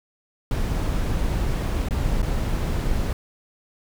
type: noise with dropouts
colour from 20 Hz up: brown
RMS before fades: -23 dBFS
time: 0.51-3.13 s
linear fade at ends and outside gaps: 1 ms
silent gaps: 1.886-1.908 / 2.218-2.228 s
effects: none